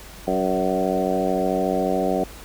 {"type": "harmonic tone with a mistuned harmonic", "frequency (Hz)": 93.7, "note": "F#2", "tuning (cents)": 22, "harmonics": [2, 3, 4, 5, 6, 7, 8], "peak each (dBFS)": [-27, -27, -27, -27, -27, -27, -27], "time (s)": [0.27, 2.24], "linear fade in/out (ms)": 5, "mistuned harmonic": 6, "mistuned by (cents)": 15, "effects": ["added 50 Hz sine -42 dBFS peak until 2.44 s", "pink hiss -42 dBFS RMS until 2.44 s"]}